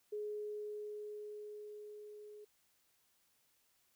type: tone with level ramp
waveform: sine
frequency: 419.9 Hz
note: G#4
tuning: 19 cents sharp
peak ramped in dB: -38 to -51 dBFS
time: 0.12-2.45 s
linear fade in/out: 10 ms
effects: white hiss -75 dBFS RMS until 3.95 s